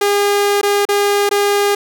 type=tone with dropouts; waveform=sawtooth; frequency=406.3 Hz; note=G#4; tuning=38 cents flat; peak=-8 dBFS; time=0.01-1.75 s; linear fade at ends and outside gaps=5 ms; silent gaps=0.614-0.63 / 0.853-0.888 / 1.292-1.311 s; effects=none